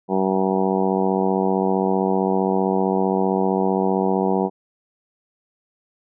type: harmonic tone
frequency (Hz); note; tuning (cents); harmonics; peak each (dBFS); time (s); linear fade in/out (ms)
95.4; G2; -47; 2 / 3 / 4 / 5 / 6 / 7 / 8 / 9 / 10; -22 / -27 / -23 / -25 / -35 / -28 / -27 / -29 / -30; 0.08-4.5; 50
effects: none